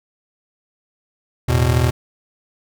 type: chord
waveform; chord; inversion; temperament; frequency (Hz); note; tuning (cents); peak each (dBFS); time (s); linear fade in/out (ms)
square; E suspended fourth; none; just; 82.41 / 109.88 / 123.61; E2 / A2 / B2; 0 / -2 / +2; -19 / -22 / -17; 1.48-1.91; 10
effects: none

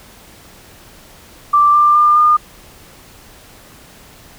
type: tone with pitch steps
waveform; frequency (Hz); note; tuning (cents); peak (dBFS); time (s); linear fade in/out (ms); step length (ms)
sine; 1174.7 / 1187.7 / 1200.8 / 1214; D6 / D6 / D6 / D#6; 0 / +19 / +38 / -43; -7; 1.53-2.37; 10; 210
effects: pink hiss -42 dBFS RMS until 4.38 s

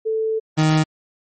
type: tone pair in turn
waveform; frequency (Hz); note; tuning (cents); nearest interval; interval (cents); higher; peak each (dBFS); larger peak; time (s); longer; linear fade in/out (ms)
sine / 30% pulse; 441.1 / 155.95; A4 / D#3; +4 / +4; octave + tritone; 1800; first; -18 / -11; second; 0.05-0.4 / 0.57-0.84; first; 20
effects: MP3 32 kbps

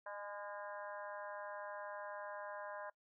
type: harmonic tone with a mistuned harmonic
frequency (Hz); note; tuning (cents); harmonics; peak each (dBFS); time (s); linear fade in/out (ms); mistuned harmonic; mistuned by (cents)
203.7; G#3; -33; 3 / 4 / 5 / 6 / 7 / 8 / 9; -48 / -53 / -50 / -60 / -56 / -52 / -63; 0.06-2.9; 5; 4; +34
effects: noise-tail reverb RT60 0.1 s tail -22 dB re dry

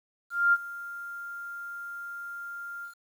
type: tone with ADSR envelope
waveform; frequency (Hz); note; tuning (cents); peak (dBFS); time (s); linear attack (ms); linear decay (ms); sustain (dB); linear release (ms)
sine; 1396.9; F6; 0; -17; 0.3-2.95; 230; 39; -19; 110
effects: 9-bit

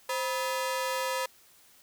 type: ring-modulated tone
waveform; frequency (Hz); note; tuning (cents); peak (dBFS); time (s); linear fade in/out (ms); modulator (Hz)
sawtooth; 750; F#5; +23; -22; 0.09-1.26; 5; 226
effects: white hiss -59 dBFS RMS until 1.82 s

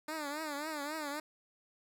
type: tone with vibrato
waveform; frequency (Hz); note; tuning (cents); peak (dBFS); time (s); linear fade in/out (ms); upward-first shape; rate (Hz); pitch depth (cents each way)
10% pulse; 300; D4; +37; -29; 0.08-1.2; 5; triangle; 3.7; 130
effects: none

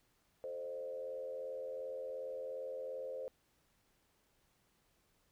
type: tone with frequency modulation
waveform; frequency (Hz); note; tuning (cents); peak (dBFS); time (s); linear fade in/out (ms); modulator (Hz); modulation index
sine; 523.3; C5; 0; -40; 0.44-3.28; 0; 82.7; 0.78
effects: pink hiss -75 dBFS RMS until 5.31 s

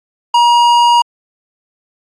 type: tone with tanh clipping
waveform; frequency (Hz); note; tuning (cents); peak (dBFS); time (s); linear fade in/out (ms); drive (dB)
triangle; 952; A#5; +36; -8; 0.34-1.02; 5; 17
effects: AAC 64 kbps

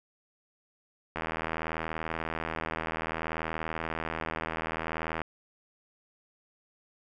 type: click train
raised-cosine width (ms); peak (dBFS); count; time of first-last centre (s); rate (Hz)
0.5; -17; 328; 1.16-5.217; 80.6
effects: none

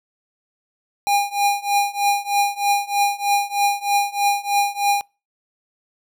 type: tone with tremolo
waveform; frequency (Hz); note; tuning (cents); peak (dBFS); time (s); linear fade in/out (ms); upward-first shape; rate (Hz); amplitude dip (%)
square; 810; G#5; -43; -14; 1.07-5.01; 0; triangle; 3.2; 95
effects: noise-tail reverb RT60 0.3 s tail -26 dB re dry

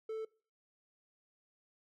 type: tone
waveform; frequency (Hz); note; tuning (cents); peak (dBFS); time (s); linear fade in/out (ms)
triangle; 440.8; A4; +3; -35; 0.09-0.25; 5
effects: noise-tail reverb RT60 0.4 s tail -23 dB re dry

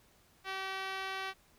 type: tone with band-pass filter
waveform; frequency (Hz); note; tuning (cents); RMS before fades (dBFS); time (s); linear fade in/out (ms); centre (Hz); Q
5% pulse; 383.3; G4; -39; -39; 0.44-1.34; 50; 1100; 0.56
effects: pink hiss -66 dBFS RMS until 1.58 s

